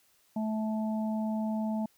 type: harmonic tone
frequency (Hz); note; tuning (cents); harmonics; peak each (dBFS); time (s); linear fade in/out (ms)
217.8; A3; -17; 1 / 3 / 4; -29 / -39 / -41; 0.36-1.86; 5
effects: white hiss -67 dBFS RMS until 1.97 s